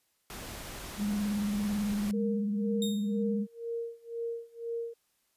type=noise; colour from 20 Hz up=pink; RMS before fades=-42 dBFS; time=0.3-2.11 s; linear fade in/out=0 ms
type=tone with vibrato; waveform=sine; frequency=206 Hz; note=G#3; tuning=14 cents flat; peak=-28 dBFS; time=0.97-3.47 s; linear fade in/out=50 ms; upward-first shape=sine; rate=18 Hz; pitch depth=48 cents each way
type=tone with tremolo; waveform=sine; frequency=464.7 Hz; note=A#4; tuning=5 cents flat; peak=-31 dBFS; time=2.13-4.94 s; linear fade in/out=10 ms; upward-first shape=sine; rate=2 Hz; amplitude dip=95%
type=tone with exponential decay; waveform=sawtooth; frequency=3700 Hz; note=A#7; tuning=14 cents flat; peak=-29 dBFS; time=2.82-3.23 s; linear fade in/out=2 ms; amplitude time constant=88 ms
effects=white hiss -74 dBFS RMS until 5.36 s + resampled to 32000 Hz